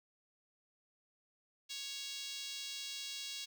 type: tone with high-pass filter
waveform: 5% pulse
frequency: 555 Hz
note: C#5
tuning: 2 cents sharp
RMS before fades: -44 dBFS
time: 1.69-3.46 s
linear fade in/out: 20 ms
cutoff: 3300 Hz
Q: 1.6
effects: 12-bit